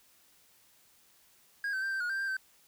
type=tone with pitch steps; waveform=triangle; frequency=1632 / 1539 / 1577 / 1561 / 1443 / 1573 / 1585 / 1545 Hz; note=G#6 / G6 / G6 / G6 / F#6 / G6 / G6 / G6; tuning=-31 / -32 / +10 / -8 / -44 / +6 / +19 / -26 cents; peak=-29 dBFS; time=1.64-2.368 s; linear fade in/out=2 ms; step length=91 ms; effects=white hiss -64 dBFS RMS until 2.67 s